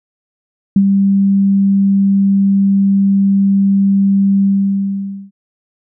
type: tone with ADSR envelope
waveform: sine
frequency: 196.8 Hz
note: G3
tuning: 7 cents sharp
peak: -4 dBFS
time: 0.76-5.31 s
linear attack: 4 ms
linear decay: 60 ms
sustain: -4 dB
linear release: 870 ms
effects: none